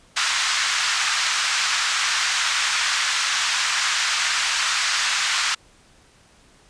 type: band-pass noise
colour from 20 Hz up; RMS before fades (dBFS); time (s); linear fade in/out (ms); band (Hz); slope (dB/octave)
pink; -22; 0.16-5.55; 10; 1200 to 7300; 24
effects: pink hiss -54 dBFS RMS until 6.69 s + resampled to 22050 Hz